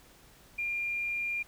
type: tone with tanh clipping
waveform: triangle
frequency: 2400 Hz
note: D7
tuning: 37 cents sharp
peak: -30 dBFS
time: 0.58-1.43 s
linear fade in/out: 10 ms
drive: 3 dB
effects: added 50 Hz sine -65 dBFS peak until 1.47 s + pink hiss -58 dBFS RMS until 1.47 s